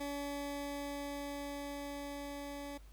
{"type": "tone with level ramp", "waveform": "20% pulse", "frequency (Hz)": 284.6, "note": "C#4", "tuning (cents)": 46, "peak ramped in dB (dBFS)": [-33, -38], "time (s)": [0, 2.78], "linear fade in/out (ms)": 10, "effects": ["added 50 Hz sine -53 dBFS peak until 2.92 s", "pink hiss -66 dBFS RMS until 2.92 s"]}